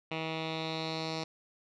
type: tone with low-pass filter sweep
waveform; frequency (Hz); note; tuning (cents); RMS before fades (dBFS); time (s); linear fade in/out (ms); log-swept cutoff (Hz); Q
10% pulse; 160.3; E3; -48; -36; 0.11-1.24; 5; 3000 to 4800; 4.3
effects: none